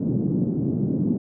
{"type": "band-pass noise", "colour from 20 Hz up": "white", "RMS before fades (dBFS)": -23, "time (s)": [0, 1.18], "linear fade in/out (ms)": 10, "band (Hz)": [130, 280], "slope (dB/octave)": 24, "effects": []}